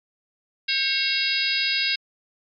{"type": "harmonic tone with a mistuned harmonic", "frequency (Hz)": 547, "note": "C#5", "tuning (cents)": -23, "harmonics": [3, 4, 5, 6, 7, 8, 9], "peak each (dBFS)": [-31, -28, -27, -32, -27, -30, -26], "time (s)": [0.68, 1.96], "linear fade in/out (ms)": 10, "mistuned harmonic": 3, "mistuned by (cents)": -54, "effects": ["MP3 96 kbps"]}